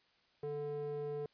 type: tone with band-pass filter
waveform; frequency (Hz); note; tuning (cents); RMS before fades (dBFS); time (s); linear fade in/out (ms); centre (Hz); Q
square; 146.4; D3; -5; -40; 0.43-1.26; 2; 420; 3
effects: white hiss -71 dBFS RMS until 1.33 s + resampled to 11025 Hz